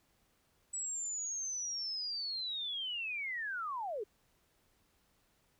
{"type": "linear sweep", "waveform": "sine", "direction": "down", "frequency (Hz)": [7902, 379.8], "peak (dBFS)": -36, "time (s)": [0.73, 4.04], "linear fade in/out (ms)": 10, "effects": ["pink hiss -73 dBFS RMS until 5.59 s"]}